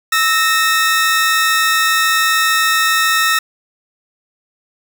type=tone pair together; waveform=sawtooth; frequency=1306 / 1847 Hz; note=E6 / A#6; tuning=-17 / -16 cents; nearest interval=tritone; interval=601 cents; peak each=-11 dBFS; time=0.12-3.39 s; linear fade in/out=5 ms; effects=none